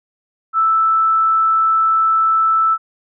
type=tone; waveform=sine; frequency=1318.5 Hz; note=E6; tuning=in tune; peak=-11 dBFS; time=0.53-2.78 s; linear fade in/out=50 ms; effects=none